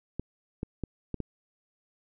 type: clicks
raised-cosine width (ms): 3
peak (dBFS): -19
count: 5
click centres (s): 0.196 / 0.631 / 0.837 / 1.143 / 1.203
effects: none